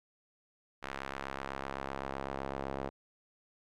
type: tone with band-pass filter sweep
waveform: sawtooth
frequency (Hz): 67.9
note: C#2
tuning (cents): -35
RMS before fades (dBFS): -40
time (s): 0.82-2.9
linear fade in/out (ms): 20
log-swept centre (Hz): 1600 to 630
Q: 0.95
effects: none